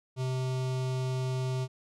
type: tone with notch filter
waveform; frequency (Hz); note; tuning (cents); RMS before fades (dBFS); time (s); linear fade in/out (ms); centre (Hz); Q
square; 129.3; C3; -20; -31; 0.16-1.68; 50; 1700; 1.6
effects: low-pass 8000 Hz 12 dB/octave